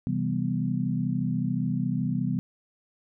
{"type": "chord", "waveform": "sine", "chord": "C major seventh", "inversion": "none", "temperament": "equal", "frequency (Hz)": [130.81, 164.81, 196, 246.9], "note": ["C3", "E3", "G3", "B3"], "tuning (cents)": [0, 0, 0, 0], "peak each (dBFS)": -30, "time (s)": [0.07, 2.39], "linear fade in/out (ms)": 0, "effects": []}